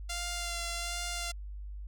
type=tone with vibrato; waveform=5% pulse; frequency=693 Hz; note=F5; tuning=14 cents flat; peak=-23 dBFS; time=0.09-1.32 s; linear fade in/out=10 ms; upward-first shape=sine; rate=1.3 Hz; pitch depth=19 cents each way; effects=added 50 Hz sine -39 dBFS peak until 1.87 s